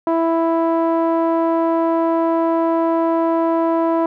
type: tone with low-pass filter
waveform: sawtooth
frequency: 330 Hz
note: E4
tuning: 2 cents sharp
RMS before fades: -17 dBFS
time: 0.07-4.06 s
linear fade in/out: 2 ms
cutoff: 890 Hz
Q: 2.5
effects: none